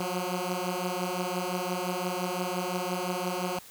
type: beating tone pair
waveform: 10% pulse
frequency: 178 / 183.8 Hz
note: F3 / F#3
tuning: +33 / -11 cents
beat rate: 5.8 Hz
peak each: -24 dBFS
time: 0-3.59 s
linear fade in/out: 2 ms
effects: white hiss -50 dBFS RMS until 3.7 s